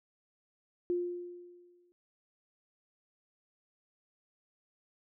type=tone with exponential decay; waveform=sine; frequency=352.4 Hz; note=F4; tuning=16 cents sharp; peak=-27 dBFS; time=0.9-1.92 s; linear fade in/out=0 ms; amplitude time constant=220 ms; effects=none